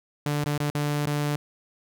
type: tone with dropouts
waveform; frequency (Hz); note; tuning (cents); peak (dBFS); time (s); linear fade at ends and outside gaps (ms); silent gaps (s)
sawtooth; 146.83; D3; 0; -20; 0.26-1.36; 2; 0.441-0.46 / 0.578-0.602 / 0.701-0.749 / 1.059-1.069
effects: none